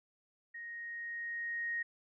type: tone with level ramp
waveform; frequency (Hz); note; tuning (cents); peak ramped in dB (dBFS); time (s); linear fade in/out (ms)
sine; 1870; A#6; +5; -43 to -33; 0.54-1.83; 10
effects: none